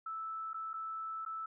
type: tone with dropouts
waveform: sine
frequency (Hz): 1315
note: E6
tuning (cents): -5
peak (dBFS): -38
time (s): 0.06-1.46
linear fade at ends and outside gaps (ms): 5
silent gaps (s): 0.533-0.542 / 0.733-0.739 / 1.251-1.261
effects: none